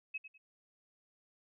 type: tone with echo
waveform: sine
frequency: 2566 Hz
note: E7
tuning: 47 cents flat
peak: -36 dBFS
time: 0.14-0.18 s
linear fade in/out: 10 ms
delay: 100 ms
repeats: 2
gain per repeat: -11 dB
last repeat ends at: 0.38 s
effects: none